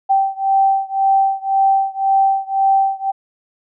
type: beating tone pair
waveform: sine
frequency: 778 / 779.9 Hz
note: G5 / G5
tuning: -13 / -9 cents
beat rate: 1.9 Hz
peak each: -15 / -16 dBFS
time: 0.09-3.12 s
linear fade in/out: 20 ms
effects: none